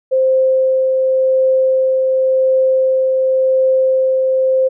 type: tone with tremolo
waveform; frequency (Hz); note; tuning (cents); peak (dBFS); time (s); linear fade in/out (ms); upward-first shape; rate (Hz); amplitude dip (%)
sine; 523.3; C5; 0; -9; 0.11-4.69; 20; triangle; 0.91; 25
effects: none